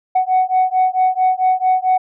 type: beating tone pair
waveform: sine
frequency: 742 / 746.5 Hz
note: F#5 / F#5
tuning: +5 / +15 cents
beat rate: 4.5 Hz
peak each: -14 dBFS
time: 0.15-1.98 s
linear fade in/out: 10 ms
effects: tanh soft clip ceiling -8 dBFS